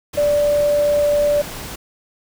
sine tone in noise, 585 Hz, D5, 7 cents flat, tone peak -13 dBFS, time 0.17-1.42 s, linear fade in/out 10 ms, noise pink, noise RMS -31 dBFS, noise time 0.13-1.76 s, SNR +15 dB, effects none

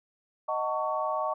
sine chord, D# half-diminished seventh, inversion none, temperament just, 622.3 / 746.7 / 896 / 1120.1 Hz, D#5 / F#5 / A5 / C#6, 0 / +16 / +31 / +18 cents, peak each -31 / -35 / -34 / -31 dBFS, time 0.48-1.34 s, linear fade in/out 10 ms, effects none

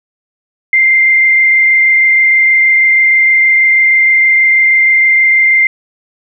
sine tone with frequency modulation, 2095 Hz, C7, 2 cents sharp, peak -5 dBFS, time 0.73-5.67 s, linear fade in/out 2 ms, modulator 26.3 Hz, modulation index 0.86, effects none

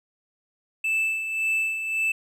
triangle tone with tremolo, 2637 Hz, E7, in tune, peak -19 dBFS, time 0.84-2.12 s, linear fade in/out 5 ms, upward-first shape sine, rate 1.8 Hz, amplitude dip 55%, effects none

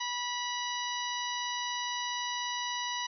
harmonic tone, 977 Hz, B5, 19 cents flat, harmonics 1 / 2 / 3 / 4 / 5 / 6, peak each -36 / -39 / -39 / -40 / -45 / -42 dBFS, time 0-3.07 s, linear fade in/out 10 ms, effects none

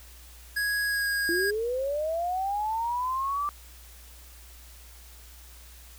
square tone with pitch glide, 1661.2 to 1637.4 Hz, G#6 to G#6, 0 to -25 cents, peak -26 dBFS, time 0.56-1.51 s, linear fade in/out 10 ms, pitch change -25 cents, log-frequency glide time 0.87-1.09 s
sine linear sweep, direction up, 329.6 to 1180 Hz, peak -26 dBFS, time 1.29-3.49 s, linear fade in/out 0 ms
effects added 60 Hz sine -48 dBFS peak until 5.98 s + white hiss -52 dBFS RMS until 5.98 s

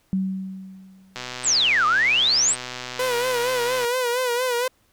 sine tone with exponential decay, 190 Hz, F#3, 46 cents sharp, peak -18 dBFS, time 0.13-1.33 s, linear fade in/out 0 ms, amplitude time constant 260 ms
click train, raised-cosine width 0.2 ms, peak -14 dBFS, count 337, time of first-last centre 1.16-3.848 s, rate 125 Hz
sine exponential two-way sweep, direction down then up, 8710 to 1174.7 to 8710 Hz, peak -16 dBFS, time 1.43-2.56 s, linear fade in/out 50 ms, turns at 1.86 s
sawtooth tone with vibrato, 493.9 Hz, B4, in tune, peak -17 dBFS, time 2.99-4.68 s, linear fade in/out 5 ms, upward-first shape sine, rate 4.3 Hz, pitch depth 74 cents each way
effects pink hiss -63 dBFS RMS until 4.92 s

